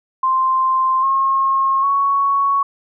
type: tone with pitch steps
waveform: sine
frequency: 1046.5 / 1079 / 1112.6 Hz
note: C6 / C#6 / C#6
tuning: 0 / -47 / +6 cents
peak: -13 dBFS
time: 0.23-2.63 s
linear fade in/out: 5 ms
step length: 800 ms
effects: none